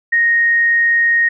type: tone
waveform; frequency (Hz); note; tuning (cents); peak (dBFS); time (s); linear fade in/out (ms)
sine; 1864.7; A#6; 0; -10; 0.12-1.29; 10
effects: none